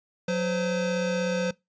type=tone pair together; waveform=square; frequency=183.11 / 513 Hz; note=F#3 / C5; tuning=-18 / -34 cents; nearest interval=octave + tritone; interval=1784 cents; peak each=-28 dBFS; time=0.28-1.51 s; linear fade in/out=5 ms; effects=noise-tail reverb RT60 0.2 s tail -22 dB re dry + resampled to 16000 Hz

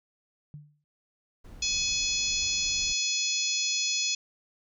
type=tone with exponential decay; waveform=sine; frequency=148.2 Hz; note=D3; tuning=16 cents sharp; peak=-37 dBFS; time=0.54-0.84 s; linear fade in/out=0 ms; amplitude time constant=64 ms
type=noise; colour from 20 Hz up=brown; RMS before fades=-45 dBFS; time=1.44-2.93 s; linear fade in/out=10 ms
type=harmonic tone; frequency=847 Hz; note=G#5; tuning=34 cents sharp; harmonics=3 / 4 / 5 / 6 / 7 / 8; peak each=-33 / -33 / -33 / -33 / -33 / -33 dBFS; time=1.62-4.15 s; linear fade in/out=5 ms
effects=none

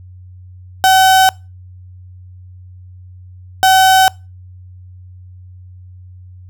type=tone pair in turn; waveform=35% pulse; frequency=759 / 759 Hz; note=F#5 / F#5; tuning=+44 / +44 cents; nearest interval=unison; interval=0 cents; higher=neither; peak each=-5 dBFS; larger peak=neither; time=0.84-1.29 / 3.63-4.08 s; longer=neither; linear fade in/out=0 ms; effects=noise-tail reverb RT60 0.3 s tail -26 dB re dry + added 91 Hz sine -34 dBFS peak until 6.49 s

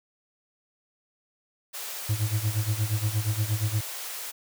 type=high-pass noise; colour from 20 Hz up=white; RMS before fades=-36 dBFS; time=1.73-4.32 s; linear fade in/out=20 ms; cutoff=430 Hz; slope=24 dB/octave
type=tone with tremolo; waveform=triangle; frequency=107 Hz; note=A2; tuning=48 cents flat; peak=-19 dBFS; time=2.09-3.81 s; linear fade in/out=5 ms; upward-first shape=sine; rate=8.5 Hz; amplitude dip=85%
effects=none

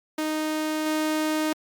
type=tone with level steps; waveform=sawtooth; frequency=310 Hz; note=D#4; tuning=6 cents flat; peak=-21 / -19 dBFS; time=0.18-1.53 s; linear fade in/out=5 ms; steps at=0.86 s; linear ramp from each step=2 ms; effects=Opus 48 kbps

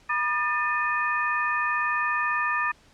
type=tone cluster; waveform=sine; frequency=969 / 1210 / 1787 / 2480 Hz; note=B5 / D#6 / A6 / D#7; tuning=-33 / -49 / +26 / -6 cents; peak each=-32 / -27 / -26 / -32 dBFS; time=0.09-2.72 s; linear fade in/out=10 ms; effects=pink hiss -57 dBFS RMS until 2.93 s + low-pass 7000 Hz 12 dB/octave

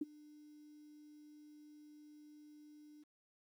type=tone with ADSR envelope; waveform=sine; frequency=299.5 Hz; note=D4; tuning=34 cents sharp; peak=-33 dBFS; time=0.01-3.04 s; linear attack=6 ms; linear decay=26 ms; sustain=-23 dB; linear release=15 ms; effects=12-bit

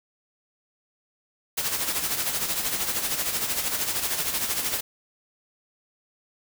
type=noise with tremolo; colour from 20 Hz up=white; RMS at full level=-25 dBFS; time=1.57-4.81 s; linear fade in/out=10 ms; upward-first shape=sine; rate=13 Hz; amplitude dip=55%; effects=none

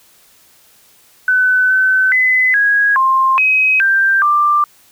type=tone with pitch steps; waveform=sine; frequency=1507 / 1523 / 2021 / 1652 / 1057 / 2535 / 1577 / 1184 Hz; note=F#6 / F#6 / B6 / G#6 / C6 / D#7 / G6 / D6; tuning=+31 / +50 / +39 / -10 / +17 / +32 / +10 / +14 cents; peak=-9 dBFS; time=1.28-4.64 s; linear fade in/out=2 ms; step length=420 ms; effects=white hiss -49 dBFS RMS until 4.91 s

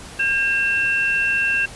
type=tone pair together; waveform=sine; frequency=1607.6 / 2700 Hz; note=G6 / E7; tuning=+43 / +41 cents; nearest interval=major sixth; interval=898 cents; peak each=-20 / -19 dBFS; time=0.19-1.66 s; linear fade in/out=10 ms; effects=pink hiss -38 dBFS RMS until 1.75 s + resampled to 24000 Hz

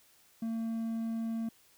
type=tone; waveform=triangle; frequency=226.5 Hz; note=A#3; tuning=50 cents flat; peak=-30 dBFS; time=0.42-1.49 s; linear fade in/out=5 ms; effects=white hiss -64 dBFS RMS until 1.77 s

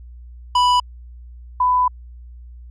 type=tone pair in turn; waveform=square / sine; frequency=988 / 998.3 Hz; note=B5 / B5; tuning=0 / +18 cents; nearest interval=unison; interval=18 cents; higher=second; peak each=-13 dBFS; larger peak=neither; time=0.55-0.8 / 1.6-1.88 s; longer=second; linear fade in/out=5 ms; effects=added 60 Hz sine -36 dBFS peak until 2.7 s + low-pass 5000 Hz 12 dB/octave

